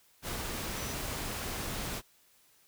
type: tone in noise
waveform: sine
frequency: 5920 Hz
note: F#8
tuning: in tune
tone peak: -45 dBFS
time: 0.75-0.96 s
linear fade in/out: 50 ms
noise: pink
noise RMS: -37 dBFS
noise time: 0.22-2.02 s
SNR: -11 dB
effects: white hiss -65 dBFS RMS until 2.67 s